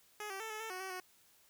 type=tone with pitch steps; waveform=10% pulse; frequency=420.4 / 387 / 443.7 / 430.9 / 445.5 / 369.1 / 380.3 / 367.8 Hz; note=G#4 / G4 / A4 / A4 / A4 / F#4 / F#4 / F#4; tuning=+21 / -22 / +14 / -36 / +22 / -4 / +48 / -10 cents; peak=-33 dBFS; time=0.2-1 s; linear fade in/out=2 ms; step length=100 ms; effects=white hiss -67 dBFS RMS until 1.49 s